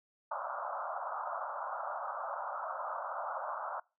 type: band-pass noise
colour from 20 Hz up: white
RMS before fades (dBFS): -39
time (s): 0.31-3.8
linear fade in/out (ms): 5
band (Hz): 560 to 1400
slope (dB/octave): 96
effects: noise-tail reverb RT60 0.3 s tail -25 dB re dry